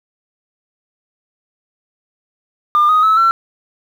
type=tone with pitch steps; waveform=sine; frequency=1202 / 1249.4 / 1298.7 / 1350 Hz; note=D6 / D#6 / E6 / E6; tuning=+40 / +7 / -26 / +41 cents; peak=-7 dBFS; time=2.75-3.31 s; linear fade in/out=0 ms; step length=140 ms; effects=tanh soft clip ceiling -6 dBFS + 7-bit